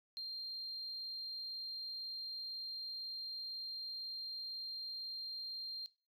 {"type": "tone", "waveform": "sine", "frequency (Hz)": 4186, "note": "C8", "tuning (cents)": 0, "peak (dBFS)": -40, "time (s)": [0.17, 5.86], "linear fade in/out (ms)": 0, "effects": ["noise-tail reverb RT60 0.3 s tail -19 dB re dry", "tanh soft clip ceiling -37 dBFS"]}